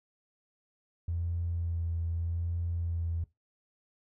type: tone with vibrato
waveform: triangle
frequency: 84.4 Hz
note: E2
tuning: 41 cents sharp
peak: -26 dBFS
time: 1.08-3.24 s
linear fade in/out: 5 ms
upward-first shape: sine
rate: 0.82 Hz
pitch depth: 20 cents each way
effects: noise-tail reverb RT60 0.2 s tail -22 dB re dry + tanh soft clip ceiling -27 dBFS